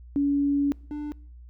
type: tone pair in turn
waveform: sine / triangle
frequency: 283.6 / 296.2 Hz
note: C#4 / D4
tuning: +40 / +15 cents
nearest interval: minor second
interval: 75 cents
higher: second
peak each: -20 / -28 dBFS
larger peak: first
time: 0.16-0.72 / 0.91-1.12 s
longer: first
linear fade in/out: 0 ms
effects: noise-tail reverb RT60 0.6 s tail -25 dB re dry + added 60 Hz sine -43 dBFS peak until 1.49 s